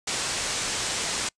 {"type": "low-pass noise", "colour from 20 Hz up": "white", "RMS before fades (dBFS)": -29, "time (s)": [0.07, 1.29], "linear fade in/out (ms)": 5, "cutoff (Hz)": 8700, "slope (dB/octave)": 48, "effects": ["noise-tail reverb RT60 0.1 s tail -26 dB re dry"]}